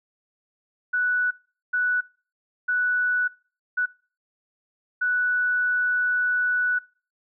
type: tone bursts at uneven times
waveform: sine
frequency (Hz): 1480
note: F#6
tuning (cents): 0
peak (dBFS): -20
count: 5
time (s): 0.93-1.31 / 1.73-2.01 / 2.68-3.28 / 3.77-3.86 / 5.01-6.79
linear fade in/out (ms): 10
effects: noise-tail reverb RT60 0.4 s tail -24 dB re dry